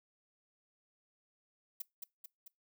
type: noise with echo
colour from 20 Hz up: violet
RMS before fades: -40 dBFS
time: 1.8-1.82 s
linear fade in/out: 5 ms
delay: 220 ms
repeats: 3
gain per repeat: -4 dB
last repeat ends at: 2.48 s
effects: noise-tail reverb RT60 0.2 s tail -23 dB re dry